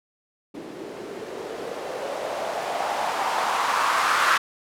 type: noise with low-pass filter sweep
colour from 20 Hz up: violet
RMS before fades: -26 dBFS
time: 0.54-4.38 s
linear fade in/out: 10 ms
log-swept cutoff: 310 to 1300 Hz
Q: 2.9
effects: none